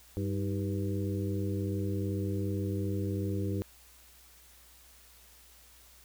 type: harmonic tone with a mistuned harmonic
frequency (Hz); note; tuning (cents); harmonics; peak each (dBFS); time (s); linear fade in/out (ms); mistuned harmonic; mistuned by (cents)
98; G2; 0; 1 / 2 / 3 / 4 / 5; -32 / -37 / -37 / -39 / -43; 0.17-3.62; 0; 3; +88
effects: added 60 Hz sine -61 dBFS peak until 6.04 s + white hiss -58 dBFS RMS until 6.04 s